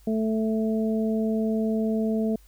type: harmonic tone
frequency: 220 Hz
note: A3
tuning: in tune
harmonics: 1 / 2 / 3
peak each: -23 / -29 / -33 dBFS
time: 0.07-2.36 s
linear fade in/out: 5 ms
effects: added 50 Hz sine -51 dBFS peak until 2.47 s + white hiss -61 dBFS RMS until 2.47 s